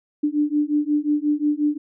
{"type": "beating tone pair", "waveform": "sine", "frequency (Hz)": [293.7, 299.3], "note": ["D4", "D4"], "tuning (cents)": [0, 33], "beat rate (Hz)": 5.6, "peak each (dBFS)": [-21, -21], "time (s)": [0.23, 1.78], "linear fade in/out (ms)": 10, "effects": []}